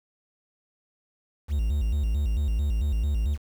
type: tone with vibrato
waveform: triangle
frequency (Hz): 63.1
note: B1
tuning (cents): +38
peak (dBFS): -20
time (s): 1.48-3.38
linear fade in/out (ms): 50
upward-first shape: square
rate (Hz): 4.5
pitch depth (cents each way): 250
effects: 8-bit